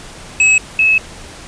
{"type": "tone pair in turn", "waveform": ["square", "sine"], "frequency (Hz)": [2573, 2588], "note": ["E7", "E7"], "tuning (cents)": [-43, -32], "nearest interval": "unison", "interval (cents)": 11, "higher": "second", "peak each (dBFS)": -8, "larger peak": "neither", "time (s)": [[0.4, 0.58], [0.79, 0.98]], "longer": "second", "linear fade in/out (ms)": 2, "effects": ["pink hiss -34 dBFS RMS until 1.47 s", "resampled to 22050 Hz"]}